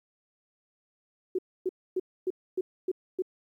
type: tone bursts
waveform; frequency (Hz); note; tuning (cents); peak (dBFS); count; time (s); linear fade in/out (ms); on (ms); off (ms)
sine; 370.4; F#4; +2; -25; 7; 1.35-3.222; 5; 36; 270
effects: 11-bit